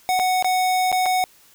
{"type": "tone with dropouts", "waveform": "square", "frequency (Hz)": 740, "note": "F#5", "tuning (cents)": 0, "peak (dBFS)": -18, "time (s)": [0.09, 1.24], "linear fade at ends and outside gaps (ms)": 0, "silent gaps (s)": [[0.192, 0.197], [0.425, 0.445], [0.917, 0.926], [1.058, 1.062]], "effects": ["white hiss -53 dBFS RMS until 1.54 s"]}